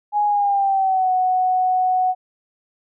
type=tone with pitch glide; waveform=sine; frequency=830.6 to 740 Hz; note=G#5 to F#5; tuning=0 to 0 cents; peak=-15 dBFS; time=0.12-2.15 s; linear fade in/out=50 ms; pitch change=-200 cents; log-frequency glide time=0.26-1.11 s; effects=none